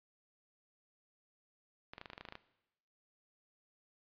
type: clicks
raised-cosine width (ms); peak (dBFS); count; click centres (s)
0.3; -30; 12; 1.935 / 1.981 / 2.014 / 2.058 / 2.101 / 2.133 / 2.179 / 2.21 / 2.252 / 2.287 / 2.324 / 2.354
effects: noise-tail reverb RT60 0.9 s tail -17 dB re dry + resampled to 11025 Hz